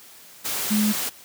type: tone in noise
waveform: sine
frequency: 211.8 Hz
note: G#3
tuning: 34 cents sharp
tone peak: -18 dBFS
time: 0.7-0.93 s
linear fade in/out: 20 ms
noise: white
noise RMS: -27 dBFS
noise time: 0.44-1.1 s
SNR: +6 dB
effects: white hiss -47 dBFS RMS until 1.24 s + high-pass 100 Hz 12 dB/octave